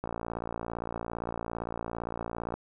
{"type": "click train", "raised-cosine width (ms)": 1, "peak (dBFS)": -20, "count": 145, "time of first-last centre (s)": [0.04, 2.54], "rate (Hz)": 57.6, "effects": []}